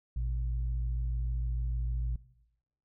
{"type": "tone pair together", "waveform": "sine", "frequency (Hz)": [57.57, 124.2], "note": ["A#1", "B2"], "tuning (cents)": [-21, 10], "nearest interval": "octave + minor second", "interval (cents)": 1331, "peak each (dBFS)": [-30, -39], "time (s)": [0.16, 2.16], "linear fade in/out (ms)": 5, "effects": ["noise-tail reverb RT60 0.9 s tail -19 dB re dry"]}